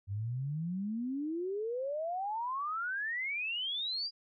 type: exponential sweep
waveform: sine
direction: up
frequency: 95.3 to 4897 Hz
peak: -33 dBFS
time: 0.07-4.11 s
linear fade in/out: 50 ms
effects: none